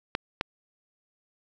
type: clicks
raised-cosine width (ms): 0.3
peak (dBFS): -10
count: 2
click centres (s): 0.151 / 0.411
effects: none